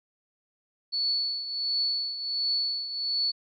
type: tone with tremolo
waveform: sine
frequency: 4435 Hz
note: C#8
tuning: in tune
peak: -23 dBFS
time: 0.92-3.32 s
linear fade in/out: 20 ms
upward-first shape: triangle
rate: 1.4 Hz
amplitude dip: 70%
effects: none